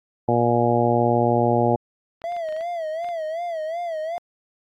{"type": "harmonic tone", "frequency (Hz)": 119.1, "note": "A#2", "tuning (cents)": 38, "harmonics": [1, 2, 3, 4, 5, 6, 7], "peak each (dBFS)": [-24, -24, -24, -24, -24, -24, -24], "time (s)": [0.28, 1.76], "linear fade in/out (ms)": 5}
{"type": "clicks", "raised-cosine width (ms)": 0.3, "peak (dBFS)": -29, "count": 9, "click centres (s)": [2.218, 2.322, 2.366, 2.488, 2.525, 2.565, 2.609, 3.045, 3.088]}
{"type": "tone with vibrato", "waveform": "triangle", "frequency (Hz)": 659.3, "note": "E5", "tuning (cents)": 0, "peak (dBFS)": -23, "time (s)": [2.24, 4.18], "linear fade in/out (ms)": 0, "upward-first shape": "sine", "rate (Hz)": 2.7, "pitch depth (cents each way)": 110}
{"effects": ["AAC 64 kbps"]}